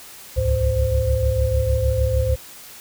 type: tone cluster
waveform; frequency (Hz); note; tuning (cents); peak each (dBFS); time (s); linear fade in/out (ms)
sine; 66.6 / 73.2 / 105.2 / 519; C2 / D2 / G#2 / C5; +31 / -5 / +23 / -14; -22; 0.36-2.36; 20
effects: white hiss -41 dBFS RMS until 2.8 s